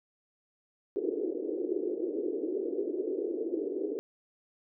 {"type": "band-pass noise", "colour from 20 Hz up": "white", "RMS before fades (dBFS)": -33, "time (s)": [0.96, 3.99], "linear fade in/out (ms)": 0, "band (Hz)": [320, 430], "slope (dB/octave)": 48, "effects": []}